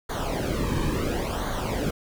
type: noise with flanger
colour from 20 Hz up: brown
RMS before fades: -27 dBFS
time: 0.09-1.91 s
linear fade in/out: 10 ms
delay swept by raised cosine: 0.38 to 1.48 ms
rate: 0.72 Hz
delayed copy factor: -0.75
effects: none